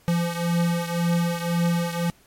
square beating tone pair, 170.6 / 172.5 Hz, F3 / F3, -40 / -21 cents, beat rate 1.9 Hz, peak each -23 / -27 dBFS, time 0.08-2.1 s, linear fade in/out 0 ms, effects pink hiss -57 dBFS RMS until 2.26 s + MP3 64 kbps

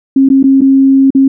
sine tone with dropouts, 270 Hz, C#4, 45 cents flat, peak -3 dBFS, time 0.16-1.28 s, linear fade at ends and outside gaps 5 ms, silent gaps 0.289-0.3 / 0.429-0.439 / 0.609-0.616 / 1.105-1.149 s, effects none

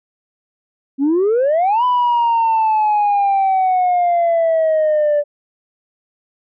sine exponential two-way sweep, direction up then down, 263.9 to 1001 to 581 Hz, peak -10 dBFS, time 0.98-5.24 s, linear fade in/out 50 ms, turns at 1.84 s, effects tanh soft clip ceiling -10 dBFS

